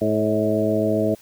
harmonic tone with a mistuned harmonic, 107.2 Hz, A2, 45 cents flat, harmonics 1 / 2 / 3 / 4 / 5 / 6, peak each -28 / -24 / -24 / -25 / -26 / -23 dBFS, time 0.01-1.15 s, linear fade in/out 10 ms, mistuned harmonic 5, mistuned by +39 cents, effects white hiss -51 dBFS RMS until 1.21 s

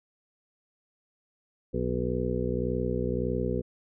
harmonic tone, 61.74 Hz, B1, in tune, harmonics 1 / 2 / 3 / 4 / 6 / 7 / 8, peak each -34 / -34 / -34 / -34 / -34 / -34 / -34 dBFS, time 1.73-3.62 s, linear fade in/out 20 ms, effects none

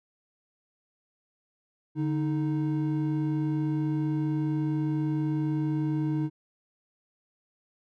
triangle tone pair together, 146.82 / 311.1 Hz, D3 / D#4, 0 / 0 cents, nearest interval octave + minor second, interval 1300 cents, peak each -26 dBFS, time 1.95-6.3 s, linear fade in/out 50 ms, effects none

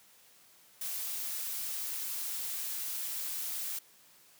blue noise, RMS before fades -37 dBFS, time 0.81-3.79 s, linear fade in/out 5 ms, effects white hiss -61 dBFS RMS until 4.39 s + high-pass 100 Hz 12 dB/octave

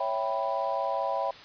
sine chord, C# half-diminished seventh, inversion none, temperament equal, 554.4 / 659.3 / 784 / 987.8 Hz, C#5 / E5 / G5 / B5, 0 / 0 / 0 / 0 cents, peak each -32 dBFS, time 0-1.31 s, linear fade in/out 5 ms, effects white hiss -47 dBFS RMS until 1.44 s + resampled to 11025 Hz

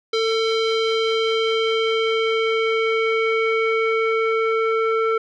square tone with low-pass filter sweep, 447.5 Hz, A4, 29 cents sharp, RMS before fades -20 dBFS, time 0.13-5.18 s, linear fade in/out 5 ms, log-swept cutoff 4100 to 1700 Hz, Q 2.9, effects none

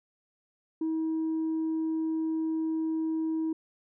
sine tone, 320 Hz, D#4, 49 cents sharp, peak -25 dBFS, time 0.81-3.53 s, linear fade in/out 5 ms, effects tanh soft clip ceiling -25 dBFS

